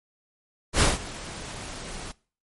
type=noise with ADSR envelope; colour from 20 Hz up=pink; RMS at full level=-18 dBFS; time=0.73-2.12 s; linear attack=81 ms; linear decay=170 ms; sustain=-19 dB; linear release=10 ms; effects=noise-tail reverb RT60 0.4 s tail -22 dB re dry + MP3 48 kbps

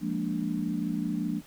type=chord; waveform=sine; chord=Bb dominant seventh; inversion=second; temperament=equal; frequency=174.61 / 207.7 / 233.1 / 293.7 Hz; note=F3 / Ab3 / Bb3 / D4; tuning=0 / 0 / 0 / 0 cents; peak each=-33 dBFS; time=0-1.42 s; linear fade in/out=50 ms; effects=pink hiss -54 dBFS RMS until 1.46 s

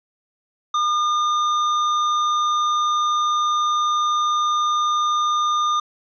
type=tone with hard clipping; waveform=sine; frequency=1211 Hz; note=D#6; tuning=47 cents flat; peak=-19 dBFS; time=0.74-5.8 s; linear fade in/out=5 ms; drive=9 dB; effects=resampled to 16000 Hz

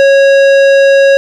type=tone with tanh clipping; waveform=sine; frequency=550 Hz; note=C#5; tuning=14 cents flat; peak=-5 dBFS; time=0-1.17 s; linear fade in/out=0 ms; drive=15 dB; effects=none

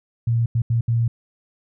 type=tone bursts at uneven times; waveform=sine; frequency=116.4 Hz; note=A#2; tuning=2 cents flat; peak=-16 dBFS; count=4; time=0.27-0.46 / 0.55-0.62 / 0.7-0.81 / 0.88-1.08 s; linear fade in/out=5 ms; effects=none

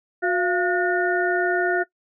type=harmonic tone with a mistuned harmonic; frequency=362.6 Hz; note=F#4; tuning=35 cents flat; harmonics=1 / 2 / 4 / 5; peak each=-22 / -25 / -24 / -29 dBFS; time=0.22-1.84 s; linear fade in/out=20 ms; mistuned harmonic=2; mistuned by=-84 cents; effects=noise-tail reverb RT60 0.1 s tail -19 dB re dry

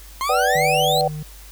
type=exponential sweep; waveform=40% pulse; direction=up; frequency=1035 to 4235 Hz; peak=-20 dBFS; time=0.21-1.01 s; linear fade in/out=0 ms
type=chord; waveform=sine; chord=B minor; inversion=none; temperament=equal with one note detuned; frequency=493.9 / 587.3 / 759 Hz; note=B4 / D5 / F#5; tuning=0 / 0 / +44 cents; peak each=-22 / -22 / -19 dBFS; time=0.29-1.08 s; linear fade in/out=5 ms
type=tone; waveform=triangle; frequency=152.2 Hz; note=D#3; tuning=38 cents flat; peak=-25 dBFS; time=0.55-1.23 s; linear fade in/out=5 ms
effects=added 50 Hz sine -40 dBFS peak until 1.51 s + white hiss -45 dBFS RMS until 1.51 s

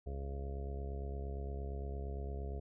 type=harmonic tone; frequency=68.7 Hz; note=C#2; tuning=15 cents flat; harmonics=1 / 2 / 3 / 4 / 5 / 6 / 7 / 8 / 9 / 10; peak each=-39 / -49 / -54 / -57 / -58 / -49 / -57 / -56 / -62 / -54 dBFS; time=0.06-2.6 s; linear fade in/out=10 ms; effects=none

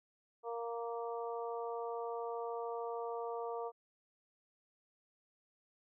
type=harmonic tone; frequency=233.1 Hz; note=A#3; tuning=in tune; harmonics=2 / 3 / 4 / 5; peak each=-40 / -44 / -46 / -48 dBFS; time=0.43-3.72 s; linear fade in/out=50 ms; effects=none

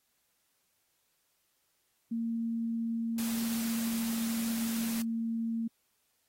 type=tone with pitch glide; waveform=sine; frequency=229.7 to 228.1 Hz; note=A#3 to A#3; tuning=-25 to -37 cents; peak=-30 dBFS; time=2.11-5.68 s; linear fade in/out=10 ms; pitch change=-12 cents; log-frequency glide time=2.23-4.7 s
type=noise; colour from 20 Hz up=white; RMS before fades=-40 dBFS; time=3.18-5.02 s; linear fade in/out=2 ms
effects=white hiss -75 dBFS RMS until 6.28 s + AAC 48 kbps

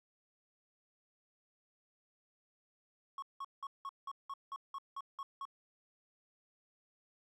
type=tone bursts; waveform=triangle; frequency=1100 Hz; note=C#6; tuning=14 cents flat; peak=-38 dBFS; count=11; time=3.18-5.453 s; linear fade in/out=2 ms; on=43 ms; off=180 ms; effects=none

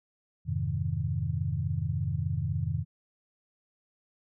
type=chord; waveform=sine; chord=F minor seventh; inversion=none; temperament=equal; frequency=87.31 / 103.83 / 130.81 / 155.56 Hz; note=F2 / Ab2 / C3 / Eb3; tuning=0 / 0 / 0 / 0 cents; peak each=-33 dBFS; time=0.45-2.85 s; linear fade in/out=50 ms; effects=none

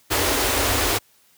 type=band-stop noise; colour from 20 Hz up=pink; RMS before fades=-20 dBFS; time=0.1-0.99 s; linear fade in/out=20 ms; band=110 to 250 Hz; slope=96 dB/octave; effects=white hiss -58 dBFS RMS until 1.37 s + high-pass 60 Hz 12 dB/octave

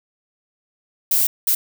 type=noise bursts at uneven times; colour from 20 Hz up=violet; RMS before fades=-17 dBFS; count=2; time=1.11-1.27 / 1.47-1.55 s; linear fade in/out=5 ms; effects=none

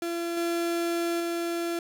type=tone with level steps; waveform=35% pulse; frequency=340 Hz; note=F4; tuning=46 cents flat; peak=-27 / -24 / -26 dBFS; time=0.02-1.79 s; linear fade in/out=2 ms; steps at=0.37 / 1.2 s; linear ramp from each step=2 ms; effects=none

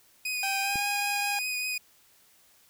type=tone with vibrato; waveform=sawtooth; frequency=2489 Hz; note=D#7; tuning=in tune; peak=-26 dBFS; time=0.25-1.78 s; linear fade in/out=5 ms; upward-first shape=triangle; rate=5.1 Hz; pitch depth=18 cents each way
type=tone with pitch glide; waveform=sawtooth; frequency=784 to 813.1 Hz; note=G5 to G#5; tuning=0 to -37 cents; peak=-26 dBFS; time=0.43-1.39 s; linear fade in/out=2 ms; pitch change=+63 cents; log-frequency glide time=0.61-0.81 s
type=click; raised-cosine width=3 ms; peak=-25 dBFS; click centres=0.757 s
effects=white hiss -61 dBFS RMS until 2.69 s

